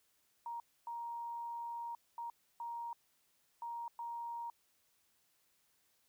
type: tone bursts at uneven times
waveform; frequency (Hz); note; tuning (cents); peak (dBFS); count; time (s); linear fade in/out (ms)
sine; 938; A#5; +11; -40; 6; 0.46-0.6 / 0.87-1.95 / 2.18-2.3 / 2.6-2.93 / 3.62-3.88 / 3.99-4.5; 2
effects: white hiss -75 dBFS RMS until 6.08 s